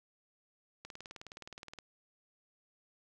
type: click train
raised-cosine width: 0.2 ms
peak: -29 dBFS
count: 19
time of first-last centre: 0.85-1.788 s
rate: 19.2 Hz
effects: none